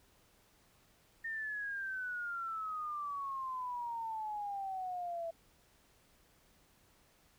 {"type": "exponential sweep", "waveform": "sine", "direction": "down", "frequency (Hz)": [1832, 659.3], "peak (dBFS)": -37, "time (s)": [1.24, 5.31], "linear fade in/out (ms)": 10, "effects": ["pink hiss -68 dBFS RMS until 7.38 s"]}